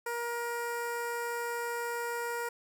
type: tone with notch filter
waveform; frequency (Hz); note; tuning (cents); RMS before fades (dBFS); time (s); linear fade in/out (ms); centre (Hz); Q
15% pulse; 473.1; A#4; +26; -35; 0.06-2.49; 5; 4000; 1.2
effects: none